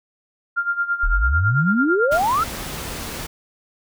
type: tone with tremolo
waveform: sine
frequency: 1396.9 Hz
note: F6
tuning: in tune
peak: -16 dBFS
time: 0.56-2.19 s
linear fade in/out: 20 ms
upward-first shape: sine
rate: 9 Hz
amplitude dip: 80%
type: exponential sweep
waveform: sine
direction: up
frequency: 33.02 to 1400 Hz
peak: -16 dBFS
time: 1.03-2.44 s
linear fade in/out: 10 ms
type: noise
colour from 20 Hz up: pink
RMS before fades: -30 dBFS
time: 2.11-3.27 s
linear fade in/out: 10 ms
effects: none